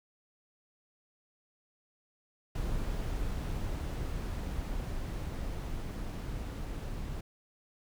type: noise with level ramp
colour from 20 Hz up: brown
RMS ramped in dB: -34 to -38 dBFS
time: 2.55-7.21 s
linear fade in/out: 5 ms
effects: none